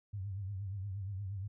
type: tone with vibrato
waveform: sine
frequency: 98 Hz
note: G2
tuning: in tune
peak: -37 dBFS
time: 0.13-1.48 s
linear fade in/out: 10 ms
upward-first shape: triangle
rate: 8.5 Hz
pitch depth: 120 cents each way
effects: none